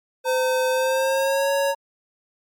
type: tone with pitch glide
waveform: square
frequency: 513 to 556.2 Hz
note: C5 to C#5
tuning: -34 to +6 cents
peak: -20 dBFS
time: 0.24-1.75 s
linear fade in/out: 50 ms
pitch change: +140 cents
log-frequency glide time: 0.7-1.51 s
type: tone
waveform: sine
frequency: 916 Hz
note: A#5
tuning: 31 cents flat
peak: -26 dBFS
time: 0.25-1.75 s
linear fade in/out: 10 ms
effects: MP3 96 kbps